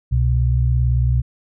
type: tone pair together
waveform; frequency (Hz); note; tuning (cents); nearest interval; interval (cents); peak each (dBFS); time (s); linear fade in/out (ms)
sine; 65.41 / 123.48; C2 / B2; 0 / 0; major seventh; 1100; -16 / -17; 0.11-1.22; 20
effects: none